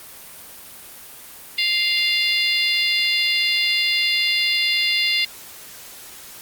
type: harmonic tone with a mistuned harmonic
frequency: 698.5 Hz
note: F5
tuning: in tune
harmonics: 3 / 4 / 5 / 6 / 7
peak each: -22 / -23 / -24 / -25 / -25 dBFS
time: 1.58-5.25 s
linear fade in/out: 5 ms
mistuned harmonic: 7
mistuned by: -16 cents
effects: white hiss -40 dBFS RMS until 6.41 s + Opus 32 kbps